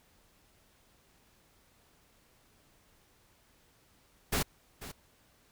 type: noise with echo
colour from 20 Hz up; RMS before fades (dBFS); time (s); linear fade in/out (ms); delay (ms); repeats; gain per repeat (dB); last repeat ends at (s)
pink; -30; 4.32-4.43; 10; 490; 1; -14; 4.92
effects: pink hiss -66 dBFS RMS until 5.51 s